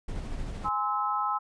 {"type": "noise with tremolo", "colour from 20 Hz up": "brown", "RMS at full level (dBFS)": -33, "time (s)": [0.08, 0.69], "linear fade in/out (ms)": 5, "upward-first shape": "triangle", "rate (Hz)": 13, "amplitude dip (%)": 35}
{"type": "chord", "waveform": "sine", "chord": "Ab augmented", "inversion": "none", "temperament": "just", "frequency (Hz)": [830.6, 1038.3, 1297.8], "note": ["Ab5", "C6", "E6"], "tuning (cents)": [0, -14, -27], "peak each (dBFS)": [-31, -31, -29], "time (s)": [0.64, 1.39], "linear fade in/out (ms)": 20}
{"effects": ["resampled to 22050 Hz"]}